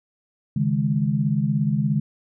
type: chord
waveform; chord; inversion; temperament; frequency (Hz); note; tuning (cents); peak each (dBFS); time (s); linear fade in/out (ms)
sine; C# suspended second; none; equal; 138.59 / 155.56 / 207.7; C#3 / D#3 / G#3; 0 / 0 / 0; -23; 0.56-2; 5
effects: none